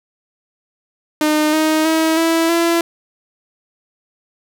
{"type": "tone with pitch steps", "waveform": "sawtooth", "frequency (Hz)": [305.1, 312.8, 320.6, 328.7, 337], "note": ["D#4", "D#4", "E4", "E4", "E4"], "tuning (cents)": [-34, 9, -48, -5, 38], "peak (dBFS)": -9, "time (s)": [1.21, 2.81], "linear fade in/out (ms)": 2, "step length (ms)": 320, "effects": []}